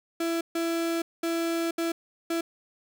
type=tone bursts at uneven times; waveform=35% pulse; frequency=333.4 Hz; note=E4; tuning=20 cents sharp; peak=-24 dBFS; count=5; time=0.2-0.41 / 0.55-1.02 / 1.23-1.71 / 1.78-1.92 / 2.3-2.41 s; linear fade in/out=5 ms; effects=none